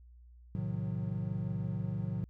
triangle chord, A diminished seventh, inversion none, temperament equal with one note detuned, 110 / 130.81 / 155.56 / 181.71 Hz, A2 / C3 / Eb3 / Gb3, 0 / 0 / 0 / -31 cents, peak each -35 / -38 / -37 / -36 dBFS, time 0.55-2.24 s, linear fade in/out 0 ms, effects added 60 Hz sine -53 dBFS peak until 2.29 s

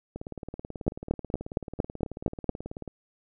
two click trains, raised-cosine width 2 ms, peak -10 / -23 dBFS, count 8 / 51, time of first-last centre 0.88-2.493 / 0.16-2.877 s, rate 4.34 / 18.4 Hz, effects none

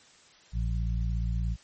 harmonic tone, 57 Hz, A#1, 38 cents flat, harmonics 1 / 2 / 3, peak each -27 / -33 / -37 dBFS, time 0.52-1.57 s, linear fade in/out 50 ms, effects white hiss -57 dBFS RMS until 1.63 s + MP3 32 kbps

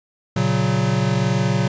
square chord, F# major, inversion first, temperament equal with one note detuned, 117.69 / 138.59 / 185 Hz, A#2 / C#3 / F#3, +17 / 0 / 0 cents, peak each -22 dBFS, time 0.36-1.68 s, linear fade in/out 5 ms, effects resampled to 16000 Hz + 9-bit

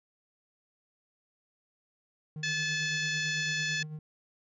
triangle tone with tremolo, 153.8 Hz, D#3, 20 cents flat, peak -34 dBFS, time 2.36-3.99 s, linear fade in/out 2 ms, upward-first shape sine, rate 9 Hz, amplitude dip 50%
harmonic tone, 865 Hz, A5, 30 cents flat, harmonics 2 / 3 / 4 / 5 / 6 / 7 / 8, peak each -32 / -36 / -38 / -40 / -42 / -43 / -44 dBFS, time 2.43-3.83 s, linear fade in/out 5 ms
effects none

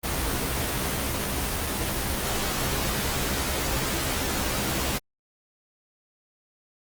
pink noise with comb filter, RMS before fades -27 dBFS, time 0.03-4.99 s, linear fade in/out 20 ms, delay 15 ms, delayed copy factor +0.6, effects Opus 24 kbps

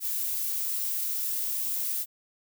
violet noise, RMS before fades -30 dBFS, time 0-2.06 s, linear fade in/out 50 ms, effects none

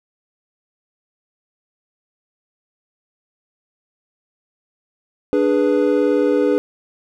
triangle chord, G# diminished, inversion second, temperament equal, 293.7 / 415.3 / 493.9 Hz, D4 / G#4 / B4, 0 / 0 / 0 cents, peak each -16 dBFS, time 5.33-6.58 s, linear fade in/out 0 ms, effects none

